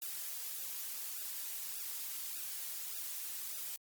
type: noise with flanger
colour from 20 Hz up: blue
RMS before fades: -42 dBFS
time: 0.02-3.76 s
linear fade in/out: 0 ms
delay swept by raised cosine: 0.92 to 6.22 ms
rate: 1.7 Hz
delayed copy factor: -0.95
effects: Opus 48 kbps